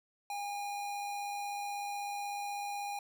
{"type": "tone with amplitude modulation", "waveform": "square", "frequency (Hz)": 813, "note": "G#5", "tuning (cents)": -37, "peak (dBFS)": -36, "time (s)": [0.3, 2.99], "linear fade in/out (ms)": 2, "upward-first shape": "sine", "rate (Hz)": 96.2, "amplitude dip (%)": 25, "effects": []}